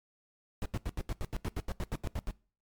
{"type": "noise bursts", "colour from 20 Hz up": "brown", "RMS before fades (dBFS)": -33, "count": 15, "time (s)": [0.62, 2.309], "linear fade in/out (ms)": 0, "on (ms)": 37, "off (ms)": 81, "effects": ["noise-tail reverb RT60 0.4 s tail -22 dB re dry", "MP3 96 kbps"]}